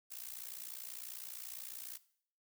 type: noise with amplitude modulation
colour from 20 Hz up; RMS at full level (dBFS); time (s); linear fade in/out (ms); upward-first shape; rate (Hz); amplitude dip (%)
blue; -43; 0.1-1.98; 20; sine; 60; 90
effects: noise-tail reverb RT60 0.6 s tail -18 dB re dry